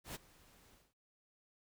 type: noise with ADSR envelope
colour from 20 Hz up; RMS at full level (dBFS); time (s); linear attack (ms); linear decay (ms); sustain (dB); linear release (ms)
pink; -43; 0.04-0.94; 110; 22; -22; 220
effects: none